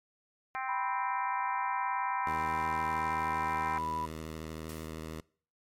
harmonic tone, 261.7 Hz, C4, in tune, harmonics 3 / 4 / 5 / 6 / 7 / 8 / 9, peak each -37 / -39 / -41 / -43 / -44 / -45 / -46 dBFS, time 0.55-3.78 s, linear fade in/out 0 ms
sine tone, 987.8 Hz, B5, in tune, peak -32 dBFS, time 0.68-4.06 s, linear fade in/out 10 ms
10% pulse tone with vibrato, 79.3 Hz, D#2, 33 cents sharp, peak -31 dBFS, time 2.26-5.21 s, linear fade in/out 10 ms, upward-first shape square, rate 13 Hz, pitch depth 25 cents each way
white noise with exponential decay, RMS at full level -47 dBFS, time 4.69-5.15 s, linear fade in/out 1 ms, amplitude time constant 99 ms
effects noise-tail reverb RT60 0.5 s tail -24 dB re dry + MP3 64 kbps

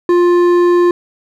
triangle tone with hard clipping, 350.9 Hz, F4, 8 cents sharp, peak -9 dBFS, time 0.09-0.91 s, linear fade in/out 2 ms, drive 12 dB, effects none

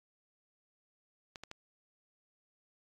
clicks, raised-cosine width 0.2 ms, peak -27 dBFS, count 3, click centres 1.358 / 1.436 / 1.514 s, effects AAC 64 kbps

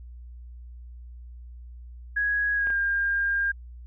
sine tone with pitch glide, 1661.2 to 1606.5 Hz, G#6 to G6, 0 to +42 cents, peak -22 dBFS, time 2.16-3.52 s, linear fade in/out 10 ms, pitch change -58 cents, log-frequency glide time 2.55-2.74 s
clicks, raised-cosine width 0.5 ms, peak -25 dBFS, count 2, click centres 2.671 / 2.703 s
effects added 60 Hz sine -40 dBFS peak until 3.86 s

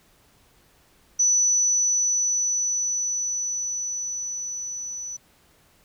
sine tone with level ramp, 5960 Hz, F#8, 12 cents sharp, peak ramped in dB -16 to -31 dBFS, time 1.19-5.17 s, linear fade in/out 10 ms, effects pink hiss -59 dBFS RMS until 5.84 s

